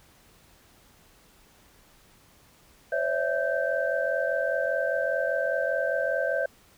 sine tone cluster, 523 / 568 / 656 / 1559 Hz, C5 / C#5 / E5 / G6, -1 / +42 / -9 / -10 cents, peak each -30 / -29 / -29 / -30 dBFS, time 2.92-6.46 s, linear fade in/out 5 ms, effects pink hiss -58 dBFS RMS until 6.77 s

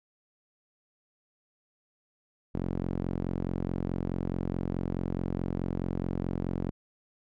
sawtooth tone with band-pass filter, 44.69 Hz, F1, 41 cents sharp, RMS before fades -32 dBFS, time 2.54-6.71 s, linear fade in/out 10 ms, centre 240 Hz, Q 0.92, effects none

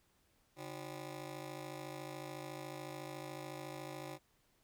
15% pulse ring-modulated tone, 226.7 Hz, A#3, 48 cents flat, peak -35 dBFS, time 0.56-4.19 s, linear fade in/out 50 ms, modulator 86.4 Hz, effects pink hiss -74 dBFS RMS until 4.63 s

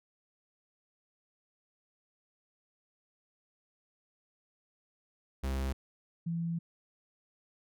45% pulse / sine tone pair in turn, 66.6 / 167.82 Hz, C2 / E3, +31 / +31 cents, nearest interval octave + major third, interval 1600 cents, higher second, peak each -31 / -31 dBFS, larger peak neither, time 5.43-5.73 / 6.26-6.59 s, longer second, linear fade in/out 10 ms, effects none

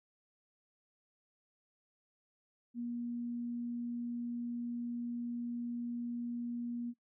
sine tone, 238.7 Hz, A#3, 41 cents sharp, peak -36 dBFS, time 2.74-6.94 s, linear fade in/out 50 ms, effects noise-tail reverb RT60 0.1 s tail -19 dB re dry

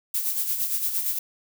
violet noise with tremolo, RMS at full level -24 dBFS, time 0.14-1.19 s, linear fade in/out 5 ms, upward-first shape sine, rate 8.7 Hz, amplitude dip 55%, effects none

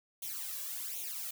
blue noise with flanger, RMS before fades -40 dBFS, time 0.22-1.31 s, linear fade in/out 5 ms, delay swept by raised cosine 0.3 to 1.8 ms, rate 1.3 Hz, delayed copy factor +0.85, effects none

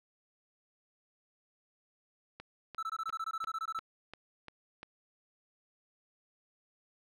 click train, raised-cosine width 0.3 ms, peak -29 dBFS, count 8, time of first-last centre 2.4-4.831 s, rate 2.88 Hz
triangle tone bursts, 1318.5 Hz, E6, in tune, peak -32 dBFS, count 15, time 2.78-3.794 s, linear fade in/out 5 ms, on 48 ms, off 21 ms
effects none

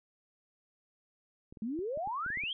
clicks, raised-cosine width 3 ms, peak -36 dBFS, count 9, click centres 1.525 / 1.572 / 1.79 / 1.974 / 2.074 / 2.263 / 2.303 / 2.373 / 2.437 s
sine exponential sweep, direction up, 207.7 to 3300 Hz, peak -33 dBFS, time 1.62-2.53 s, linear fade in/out 2 ms
effects none

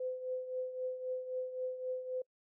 sine tone with tremolo, 510 Hz, C5, 44 cents flat, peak -33 dBFS, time 0-2.22 s, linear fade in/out 5 ms, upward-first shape triangle, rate 3.8 Hz, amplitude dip 70%, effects noise-tail reverb RT60 0.1 s tail -25 dB re dry

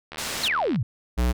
click train, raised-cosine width 0.3 ms, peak -20 dBFS, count 50, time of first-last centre 0.12-0.759 s, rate 76.7 Hz
white low-pass noise, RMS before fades -31 dBFS, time 0.18-0.48 s, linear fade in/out 0 ms, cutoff 6800 Hz, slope 12 dB/octave
sine exponential sweep, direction down, 4490 to 97.5 Hz, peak -21 dBFS, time 0.43-0.83 s, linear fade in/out 5 ms
square tone, 60.8 Hz, B1, 26 cents flat, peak -20 dBFS, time 1.17-1.33 s, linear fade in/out 20 ms
effects none

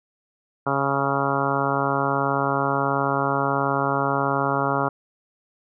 harmonic tone, 138.59 Hz, C#3, in tune, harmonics 1 / 2 / 3 / 4 / 5 / 6 / 7 / 8 / 9 / 10, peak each -29 / -29 / -29 / -29 / -29 / -29 / -29 / -29 / -29 / -29 dBFS, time 0.66-4.89 s, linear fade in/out 10 ms, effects none

